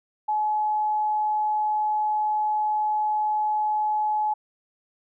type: tone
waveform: sine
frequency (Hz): 851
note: G#5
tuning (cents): +42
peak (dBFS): -21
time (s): 0.28-4.34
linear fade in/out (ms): 10
effects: none